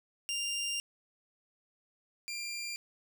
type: tone pair in turn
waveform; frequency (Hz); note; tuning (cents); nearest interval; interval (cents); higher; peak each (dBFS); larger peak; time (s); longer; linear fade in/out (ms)
20% pulse; 2794 / 2383; F7 / D7; 0 / +25; minor third; 275; first; -28 / -32; first; 0.29-0.8 / 2.28-2.76; first; 0
effects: none